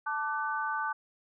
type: chord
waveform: sine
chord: D major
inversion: second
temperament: equal with one note detuned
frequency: 880 / 1174.7 / 1507.6 Hz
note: A5 / D6 / F#6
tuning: 0 / 0 / +32 cents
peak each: -34 dBFS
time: 0.06-0.93 s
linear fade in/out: 10 ms
effects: none